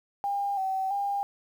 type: tone with vibrato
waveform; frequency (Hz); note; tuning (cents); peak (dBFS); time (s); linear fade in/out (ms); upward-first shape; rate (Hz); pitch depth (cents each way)
sine; 784; G5; 0; -26; 0.24-1.23; 0; square; 1.5; 42
effects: 9-bit